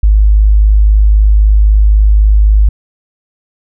sine tone, 51.91 Hz, G#1, in tune, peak -3 dBFS, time 0.03-2.69 s, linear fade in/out 5 ms, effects none

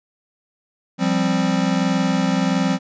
square chord, F suspended second, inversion none, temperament equal, 174.61 / 196 / 261.6 Hz, F3 / G3 / C4, 0 / 0 / 0 cents, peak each -22 dBFS, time 0.98-2.79 s, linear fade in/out 50 ms, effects resampled to 16000 Hz

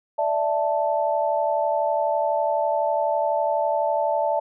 sine chord, D suspended second, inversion none, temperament equal, 587.3 / 659.3 / 880 Hz, D5 / E5 / A5, 0 / 0 / 0 cents, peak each -24 dBFS, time 0.18-4.4 s, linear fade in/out 10 ms, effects none

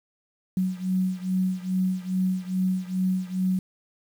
sine beating tone pair, 185 / 187.4 Hz, F#3 / F#3, 0 / +22 cents, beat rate 2.4 Hz, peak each -25 / -27 dBFS, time 0.57-3.59 s, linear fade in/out 2 ms, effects 8-bit

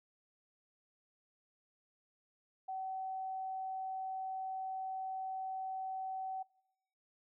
sine tone, 760 Hz, F#5, 46 cents sharp, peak -38 dBFS, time 2.68-6.43 s, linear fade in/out 10 ms, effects noise-tail reverb RT60 0.8 s tail -24 dB re dry

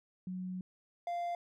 sine / triangle tone pair in turn, 184 / 694.7 Hz, F#3 / F5, -9 / -9 cents, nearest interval octave + major seventh, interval 2300 cents, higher second, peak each -37 / -32 dBFS, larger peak second, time 0.27-0.61 / 1.07-1.35 s, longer first, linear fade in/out 2 ms, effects none

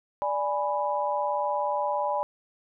sine chord, G# diminished, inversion second, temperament equal, 587.3 / 830.6 / 987.8 Hz, D5 / G#5 / B5, 0 / 0 / 0 cents, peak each -29 dBFS, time 0.22-2.23 s, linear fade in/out 0 ms, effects none

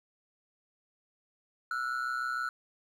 triangle ring-modulated tone, 1396 Hz, F6, 1 cent flat, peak -26 dBFS, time 1.71-2.49 s, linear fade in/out 2 ms, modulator 63.2 Hz, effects 11-bit

